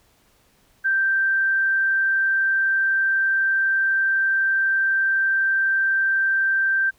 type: tone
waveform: sine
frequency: 1568 Hz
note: G6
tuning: in tune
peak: -17 dBFS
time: 0.84-6.91 s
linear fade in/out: 20 ms
effects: pink hiss -60 dBFS RMS until 6.98 s